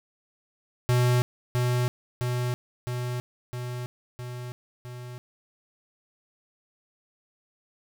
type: tone with echo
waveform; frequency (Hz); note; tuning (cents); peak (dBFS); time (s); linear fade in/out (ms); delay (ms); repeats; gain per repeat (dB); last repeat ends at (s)
square; 123.47; B2; 0; -20; 0.89-1.22; 0; 660; 6; -3; 5.18
effects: none